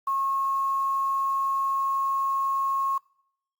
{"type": "tone with quantisation", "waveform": "sine", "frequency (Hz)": 1087, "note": "C#6", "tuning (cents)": -34, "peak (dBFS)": -23, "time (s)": [0.07, 2.98], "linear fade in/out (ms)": 5, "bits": 8, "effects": ["noise-tail reverb RT60 0.7 s tail -24 dB re dry", "Opus 48 kbps"]}